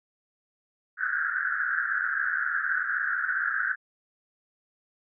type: band-pass noise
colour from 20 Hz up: pink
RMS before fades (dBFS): -28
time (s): 0.97-3.76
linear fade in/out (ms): 50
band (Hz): 1400 to 1700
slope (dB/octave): 96
effects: none